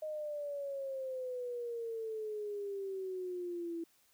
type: exponential sweep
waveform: sine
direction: down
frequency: 622.3 to 331.4 Hz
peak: -37 dBFS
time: 0.02-3.84 s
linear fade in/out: 5 ms
effects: white hiss -70 dBFS RMS until 4.13 s